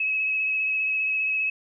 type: tone with vibrato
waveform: sine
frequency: 2570 Hz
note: E7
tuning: 45 cents flat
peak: -22 dBFS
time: 0-1.5 s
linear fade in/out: 5 ms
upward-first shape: triangle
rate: 15 Hz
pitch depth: 22 cents each way
effects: none